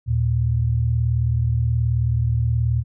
sine tone pair together, 77.78 / 116.54 Hz, D#2 / A#2, 0 / 0 cents, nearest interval perfect fifth, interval 700 cents, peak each -22 / -18 dBFS, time 0.06-2.84 s, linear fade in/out 50 ms, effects none

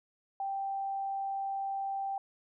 sine tone, 784 Hz, G5, in tune, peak -32 dBFS, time 0.4-2.18 s, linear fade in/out 2 ms, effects none

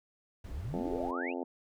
brown noise, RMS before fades -45 dBFS, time 0.44-1.11 s, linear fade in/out 5 ms
sine exponential sweep, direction up, 51.91 to 2921 Hz, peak -36 dBFS, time 0.5-1.34 s, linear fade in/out 50 ms
harmonic tone, 87.31 Hz, F2, in tune, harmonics 3 / 4 / 5 / 6 / 7 / 8 / 9 / 10, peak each -38 / -40 / -42 / -44 / -45 / -46 / -47 / -48 dBFS, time 0.73-1.44 s, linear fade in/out 10 ms
effects none

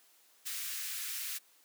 white high-pass noise, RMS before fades -39 dBFS, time 0.45-1.39 s, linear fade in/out 20 ms, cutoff 1500 Hz, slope 24 dB/octave, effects white hiss -65 dBFS RMS until 1.64 s + high-pass 300 Hz 12 dB/octave

